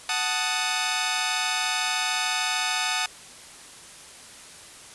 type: chord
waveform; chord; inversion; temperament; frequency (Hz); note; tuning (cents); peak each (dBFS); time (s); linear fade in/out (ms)
10% pulse; D# diminished; first; equal; 740 / 880 / 1244.5; F#5 / A5 / D#6; 0 / 0 / 0; -20; 0.09-3.06; 2
effects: white hiss -45 dBFS RMS until 4.94 s + resampled to 24000 Hz